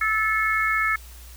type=harmonic tone; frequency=435.7 Hz; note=A4; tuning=17 cents flat; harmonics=3 / 4 / 5; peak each=-24 / -24 / -24 dBFS; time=0.01-0.96 s; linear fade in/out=5 ms; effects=added 60 Hz sine -41 dBFS peak until 1.36 s + white hiss -48 dBFS RMS until 1.36 s